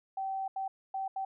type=tone bursts at uneven times; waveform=sine; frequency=772 Hz; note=G5; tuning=27 cents flat; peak=-32 dBFS; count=4; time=0.17-0.48 / 0.56-0.68 / 0.94-1.08 / 1.16-1.25 s; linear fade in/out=5 ms; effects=none